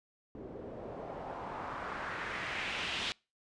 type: noise with low-pass filter sweep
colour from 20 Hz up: white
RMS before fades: -40 dBFS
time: 0.35-3.12 s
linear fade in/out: 0 ms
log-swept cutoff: 370 to 3500 Hz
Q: 2
effects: noise-tail reverb RT60 0.3 s tail -26 dB re dry + resampled to 22050 Hz